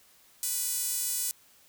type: tone with high-pass filter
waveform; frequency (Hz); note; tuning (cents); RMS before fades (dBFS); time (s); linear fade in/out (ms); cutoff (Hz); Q
sawtooth; 493.9; B4; 0; -31; 0.43-1.31; 0; 8500; 1.2
effects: white hiss -60 dBFS RMS until 1.68 s